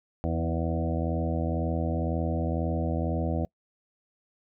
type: harmonic tone with a mistuned harmonic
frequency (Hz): 82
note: E2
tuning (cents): -9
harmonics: 1 / 2 / 3 / 4 / 6 / 7 / 8 / 9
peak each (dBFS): -29 / -32 / -34 / -35 / -37 / -37 / -38 / -39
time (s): 0.24-3.45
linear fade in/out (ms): 0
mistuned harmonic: 3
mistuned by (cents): +18
effects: noise-tail reverb RT60 0.1 s tail -26 dB re dry